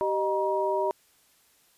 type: tone cluster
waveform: sine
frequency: 387.5 / 616 / 951 Hz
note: G4 / D#5 / A#5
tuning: -20 / -17 / +34 cents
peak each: -28 dBFS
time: 0.01-0.91 s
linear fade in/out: 0 ms
effects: white hiss -63 dBFS RMS until 1.77 s + resampled to 32000 Hz